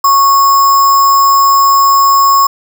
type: tone with sample-and-hold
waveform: sine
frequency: 1105 Hz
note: C#6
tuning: 6 cents flat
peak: -4 dBFS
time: 0.04-2.47 s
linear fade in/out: 5 ms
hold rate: 6300 Hz
effects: none